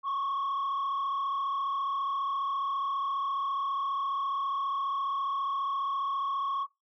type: tone with frequency modulation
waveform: sine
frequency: 1104 Hz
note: C#6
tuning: 7 cents flat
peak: -26 dBFS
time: 0.03-6.67 s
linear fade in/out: 50 ms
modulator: 34.7 Hz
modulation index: 0.9
effects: noise-tail reverb RT60 0.2 s tail -23 dB re dry + tanh soft clip ceiling -27 dBFS